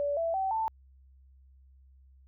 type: tone with pitch steps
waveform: sine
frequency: 575 / 664.3 / 767.5 / 886.8 Hz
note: D5 / E5 / G5 / A5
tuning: -37 / +13 / -37 / +13 cents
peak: -27 dBFS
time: 0-0.68 s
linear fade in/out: 0 ms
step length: 170 ms
effects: added 66 Hz sine -55 dBFS peak until 2.27 s